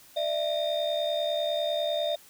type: tone cluster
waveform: sine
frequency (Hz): 596 / 666 / 3654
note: D5 / E5 / A#7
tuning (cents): +25 / +18 / -35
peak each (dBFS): -27 / -28 / -32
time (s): 0.16-2.16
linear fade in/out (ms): 10
effects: tanh soft clip ceiling -21 dBFS + white hiss -54 dBFS RMS until 2.29 s